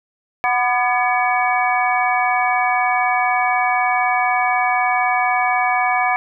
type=tone cluster; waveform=sine; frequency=740 / 996 / 1210 / 1703 / 2259 Hz; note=F#5 / B5 / D#6 / G#6 / C#7; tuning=0 / +14 / -49 / +43 / +32 cents; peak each=-18 / -22 / -24 / -24 / -21 dBFS; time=0.44-6.16 s; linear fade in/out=0 ms; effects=none